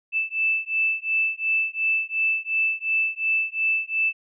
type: beating tone pair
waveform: sine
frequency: 2637 / 2639.8 Hz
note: E7 / E7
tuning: 0 / +2 cents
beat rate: 2.8 Hz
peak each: -24 dBFS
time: 0.12-4.13 s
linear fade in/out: 50 ms
effects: none